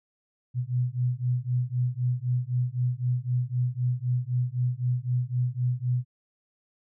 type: beating tone pair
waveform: sine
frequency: 122.4 / 126.3 Hz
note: B2 / B2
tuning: -15 / +39 cents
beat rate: 3.9 Hz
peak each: -27 dBFS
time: 0.54-6.05 s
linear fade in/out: 50 ms
effects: none